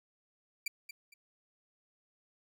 sawtooth tone with echo, 2349 Hz, D7, in tune, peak -29 dBFS, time 0.66-0.68 s, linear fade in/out 5 ms, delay 230 ms, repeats 2, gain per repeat -11 dB, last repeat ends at 1.14 s, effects none

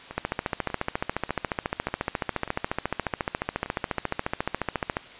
two click trains, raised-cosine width 0.5 ms, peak -20 / -10 dBFS, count 7 / 69, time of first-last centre 0.11-3.66 / 0.18-4.969 s, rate 1.69 / 14.2 Hz, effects white hiss -45 dBFS RMS until 5.19 s + resampled to 8000 Hz

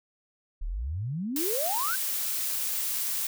sine exponential sweep, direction up, 32.7 to 1600 Hz, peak -29 dBFS, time 0.61-1.96 s, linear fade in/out 10 ms
blue noise, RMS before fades -30 dBFS, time 1.36-3.27 s, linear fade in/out 2 ms
effects none

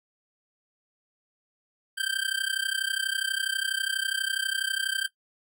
25% pulse tone with amplitude modulation, 1568 Hz, G6, in tune, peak -19 dBFS, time 1.97-5.08 s, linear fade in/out 20 ms, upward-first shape sine, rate 32.2 Hz, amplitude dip 90%, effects noise-tail reverb RT60 0.1 s tail -17 dB re dry

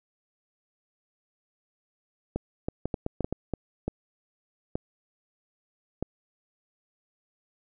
clicks, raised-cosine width 2 ms, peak -15 dBFS, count 12, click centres 2.36 / 2.685 / 2.856 / 2.942 / 3.064 / 3.207 / 3.245 / 3.326 / 3.537 / 3.88 / 4.755 / 6.026 s, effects none

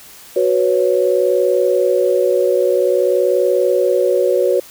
sine chord, F# suspended fourth, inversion none, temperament equal, 370 / 493.9 / 554.4 Hz, F#4 / B4 / C#5, 0 / 0 / 0 cents, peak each -16 dBFS, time 0.36-4.6 s, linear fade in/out 5 ms, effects white hiss -40 dBFS RMS until 4.7 s

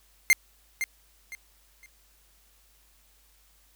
45% pulse tone with echo, 2105 Hz, C7, 10 cents sharp, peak -15 dBFS, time 0.3-0.33 s, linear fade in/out 0 ms, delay 510 ms, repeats 3, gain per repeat -11 dB, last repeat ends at 1.86 s, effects added 50 Hz sine -63 dBFS peak until 3.75 s + white hiss -63 dBFS RMS until 3.75 s

